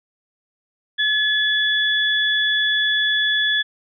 sine tone pair together, 1712 / 3424 Hz, A6 / A7, -48 / -48 cents, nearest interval octave, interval 1200 cents, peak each -19 dBFS, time 0.98-3.63 s, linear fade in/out 20 ms, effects none

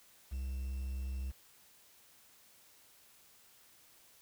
triangle tone with quantisation, 65.4 Hz, C2, in tune, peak -34 dBFS, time 0.31-1.32 s, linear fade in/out 20 ms, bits 10, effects white hiss -63 dBFS RMS until 4.21 s

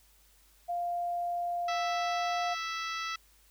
sine tone with pitch glide, 698.5 to 704.6 Hz, F5 to F5, 0 to +15 cents, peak -30 dBFS, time 0.68-2.55 s, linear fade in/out 20 ms, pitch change +15 cents, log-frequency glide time 1.71-2.42 s
harmonic tone, 659.3 Hz, E5, in tune, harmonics 2 / 3 / 4 / 5 / 6 / 7 / 8 / 9, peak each -36 / -40 / -42 / -44 / -46 / -47 / -48 / -49 dBFS, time 1.68-3.16 s, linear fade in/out 5 ms
effects added 50 Hz sine -64 dBFS peak until 3.5 s + white hiss -64 dBFS RMS until 3.5 s

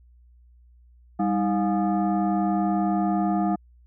sine tone with frequency modulation, 197.8 Hz, G3, 16 cents sharp, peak -20 dBFS, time 1.19-3.56 s, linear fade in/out 10 ms, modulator 514 Hz, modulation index 1.2, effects added 60 Hz sine -51 dBFS peak until 3.86 s

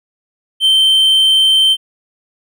triangle tone, 3112 Hz, G7, 13 cents flat, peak -6 dBFS, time 0.6-1.77 s, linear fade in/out 50 ms, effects none

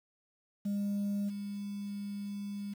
sine tone with level steps, 202.3 Hz, G#3, 45 cents flat, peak -28 / -36 dBFS, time 0.65-2.74 s, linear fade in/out 10 ms, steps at 1.28 s, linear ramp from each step 20 ms, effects tanh soft clip ceiling -29 dBFS + 9-bit

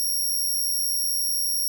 5% pulse tone with amplitude modulation, 5588 Hz, F8, in tune, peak -15 dBFS, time 0-1.68 s, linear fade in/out 0 ms, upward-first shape sine, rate 91.4 Hz, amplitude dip 40%, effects none

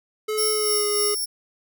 square tone with pitch glide, 430 to 416.3 Hz, A4 to G#4, -40 to +4 cents, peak -24 dBFS, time 0.28-1.15 s, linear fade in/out 10 ms, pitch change -56 cents, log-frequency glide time 0.49-0.86 s
15% pulse tone with tremolo, 5470 Hz, F8, 37 cents flat, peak -15 dBFS, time 0.37-1.26 s, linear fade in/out 20 ms, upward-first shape sine, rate 3.4 Hz, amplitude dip 40%
effects none

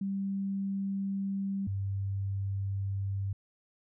sine tone pair in turn, 196 / 98.25 Hz, G3 / G2, 0 / +4 cents, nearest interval octave, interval 1196 cents, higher first, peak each -30 / -30 dBFS, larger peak neither, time 0.01-1.67 / 1.67-3.33 s, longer neither, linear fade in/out 5 ms, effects none

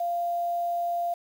sine tone with quantisation, 693 Hz, F5, 14 cents flat, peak -25 dBFS, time 0-1.14 s, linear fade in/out 5 ms, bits 8, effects none

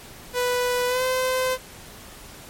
sawtooth tone with pitch glide, 493.9 to 514 Hz, B4 to C5, 0 to -31 cents, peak -17 dBFS, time 0.33-1.58 s, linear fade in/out 50 ms, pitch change +69 cents, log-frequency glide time 0.87-1.03 s, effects pink hiss -43 dBFS RMS until 2.49 s + MP3 64 kbps

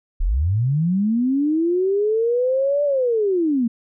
sine linear two-way sweep, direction up then down, 30.31 to 587.3 to 221.9 Hz, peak -16 dBFS, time 0.2-3.68 s, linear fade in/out 10 ms, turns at 2.84 s, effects none

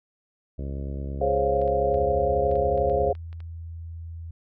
harmonic tone, 68.9 Hz, C#2, 10 cents flat, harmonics 1 / 2 / 3 / 4 / 5 / 6 / 7 / 8 / 9, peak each -30 / -36 / -40 / -42 / -44 / -46 / -47 / -48 / -49 dBFS, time 0.58-3.11 s, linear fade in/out 10 ms
sine chord, Db major seventh, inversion second, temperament equal, 415.3 / 523.3 / 554.4 / 698.5 Hz, Ab4 / C5 / Db5 / F5, 0 / 0 / 0 / 0 cents, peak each -26 dBFS, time 1.21-3.13 s, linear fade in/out 5 ms
clicks, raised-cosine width 0.3 ms, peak -34 dBFS, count 10, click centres 1.616 / 1.678 / 1.943 / 2.514 / 2.556 / 2.777 / 2.898 / 3.152 / 3.329 / 3.404 s
sine tone, 83 Hz, E2, 12 cents sharp, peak -34 dBFS, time 1.91-4.31 s, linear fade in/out 5 ms
effects none

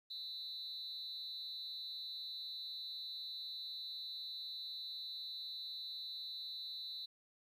sine tone with amplitude modulation, 3976 Hz, B7, 11 cents sharp, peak -38 dBFS, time 0.1-7.06 s, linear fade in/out 10 ms, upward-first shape sine, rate 280 Hz, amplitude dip 90%, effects tanh soft clip ceiling -37 dBFS + 12-bit

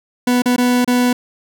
40% pulse tone with dropouts, 246.9 Hz, B3, in tune, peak -11 dBFS, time 0.27-1.13 s, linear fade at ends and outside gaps 5 ms, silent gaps 0.421-0.457 / 0.563-0.58 / 0.847-0.876 s, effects none

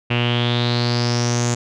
sawtooth tone with low-pass filter sweep, 120 Hz, B2, 49 cents flat, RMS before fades -19 dBFS, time 0.1-1.55 s, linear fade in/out 10 ms, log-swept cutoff 2700 to 7000 Hz, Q 6.8, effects none

